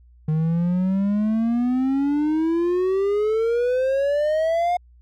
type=exponential sweep; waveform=triangle; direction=up; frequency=153.2 to 719 Hz; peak=-16 dBFS; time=0.28-4.77 s; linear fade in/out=5 ms; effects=added 60 Hz sine -48 dBFS peak until 5.01 s